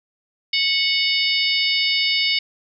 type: harmonic tone with a mistuned harmonic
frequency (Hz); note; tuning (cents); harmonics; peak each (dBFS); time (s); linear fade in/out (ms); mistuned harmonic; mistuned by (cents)
735; F#5; -12; 3 / 4 / 5 / 6 / 7; -22 / -23 / -24 / -24 / -25; 0.53-2.39; 5; 6; +58
effects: none